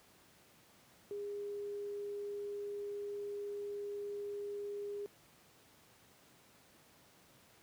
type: tone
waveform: sine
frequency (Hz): 408.2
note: G#4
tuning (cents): -30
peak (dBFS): -39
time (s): 1.11-5.06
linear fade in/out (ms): 0
effects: pink hiss -64 dBFS RMS until 7.62 s + high-pass 100 Hz 12 dB/octave